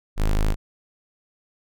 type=tone; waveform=square; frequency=26.17 Hz; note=G#0; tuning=14 cents sharp; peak=-18 dBFS; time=0.16-0.56 s; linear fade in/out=50 ms; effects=none